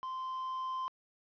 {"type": "tone with level ramp", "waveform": "triangle", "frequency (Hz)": 1039, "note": "C6", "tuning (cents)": -12, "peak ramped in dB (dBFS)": [-35, -32], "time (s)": [0.03, 0.88], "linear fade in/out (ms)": 0, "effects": ["resampled to 11025 Hz", "11-bit"]}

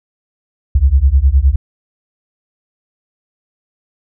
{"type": "beating tone pair", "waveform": "sine", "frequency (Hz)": [63.2, 72.9], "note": ["B1", "D2"], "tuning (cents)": [41, -12], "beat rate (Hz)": 9.7, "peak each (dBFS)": -10, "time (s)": [0.75, 1.56], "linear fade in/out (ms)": 5, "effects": []}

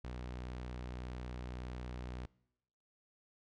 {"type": "tone", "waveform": "sawtooth", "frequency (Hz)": 61.74, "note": "B1", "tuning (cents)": 0, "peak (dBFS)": -38, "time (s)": [0.04, 2.26], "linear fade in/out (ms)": 5, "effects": ["noise-tail reverb RT60 0.9 s tail -24 dB re dry", "low-pass 5000 Hz 12 dB/octave"]}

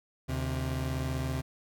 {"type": "tone pair together", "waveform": "30% pulse", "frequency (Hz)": [75.72, 130.81], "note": ["D#2", "C3"], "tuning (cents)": [-47, 0], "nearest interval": "major sixth", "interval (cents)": 947, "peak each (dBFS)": [-31, -30], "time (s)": [0.28, 1.42], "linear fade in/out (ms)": 20, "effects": []}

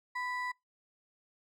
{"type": "ring-modulated tone", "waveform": "triangle", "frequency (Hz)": 1483, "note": "F#6", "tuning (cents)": 4, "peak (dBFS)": -29, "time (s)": [0.15, 0.52], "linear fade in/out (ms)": 10, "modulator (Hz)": 482, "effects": ["noise-tail reverb RT60 0.2 s tail -26 dB re dry"]}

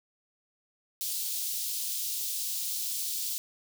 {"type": "high-pass noise", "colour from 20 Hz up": "white", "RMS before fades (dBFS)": -33, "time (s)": [1.01, 3.38], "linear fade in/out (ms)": 0, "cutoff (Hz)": 3500, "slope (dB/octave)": 24, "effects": []}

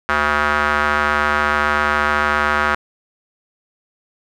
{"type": "tone with band-pass filter", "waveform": "square", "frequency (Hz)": 74.4, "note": "D2", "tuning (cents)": 23, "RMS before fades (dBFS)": -17, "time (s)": [0.09, 2.75], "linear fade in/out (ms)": 0, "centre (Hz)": 1400, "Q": 2.9, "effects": []}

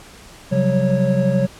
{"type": "tone cluster", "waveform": "triangle", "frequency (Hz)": [134.4, 181.3, 193, 550], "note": ["C3", "F#3", "G3", "C#5"], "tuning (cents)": [47, -35, -27, -14], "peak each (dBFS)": -18, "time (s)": [0.51, 1.47], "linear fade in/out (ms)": 20, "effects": ["pink hiss -42 dBFS RMS until 1.59 s", "low-pass 10000 Hz 12 dB/octave"]}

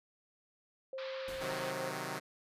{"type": "tone", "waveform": "sine", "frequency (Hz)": 529, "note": "C5", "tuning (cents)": 19, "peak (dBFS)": -39, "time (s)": [0.93, 1.91], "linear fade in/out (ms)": 2}
{"type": "band-pass noise", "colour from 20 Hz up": "pink", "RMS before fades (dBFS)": -48, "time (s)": [0.98, 1.71], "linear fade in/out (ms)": 2, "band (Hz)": [1000, 4600], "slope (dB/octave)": 48}
{"type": "noise with exponential decay", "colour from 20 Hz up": "pink", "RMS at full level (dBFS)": -47, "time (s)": [1.28, 2.11], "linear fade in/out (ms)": 2, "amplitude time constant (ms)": 180}
{"type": "chord", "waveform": "5% pulse", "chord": "C diminished", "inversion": "none", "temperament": "equal", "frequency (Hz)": [130.81, 155.56, 185], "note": ["C3", "Eb3", "Gb3"], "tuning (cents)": [0, 0, 0], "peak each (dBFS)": -31, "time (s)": [1.4, 2.2], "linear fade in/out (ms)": 20}
{"effects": ["resampled to 32000 Hz"]}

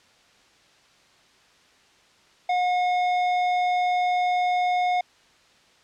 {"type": "tone with tanh clipping", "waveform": "sine", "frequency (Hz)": 722, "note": "F#5", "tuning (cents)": -43, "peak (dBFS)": -22, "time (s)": [2.49, 5.01], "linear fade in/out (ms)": 5, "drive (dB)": 13, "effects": ["white hiss -57 dBFS RMS until 5.83 s", "low-pass 5000 Hz 12 dB/octave"]}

